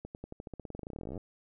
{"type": "accelerating click train", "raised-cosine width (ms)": 2, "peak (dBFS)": -28, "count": 30, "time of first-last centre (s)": [0.05, 1.177], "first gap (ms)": 99, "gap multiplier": 0.92, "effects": []}